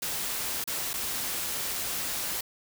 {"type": "noise with dropouts", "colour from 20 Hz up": "white", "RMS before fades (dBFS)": -32, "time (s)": [0.02, 2.41], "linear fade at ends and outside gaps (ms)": 5, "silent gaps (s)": [[0.641, 0.674], [0.933, 0.938]], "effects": []}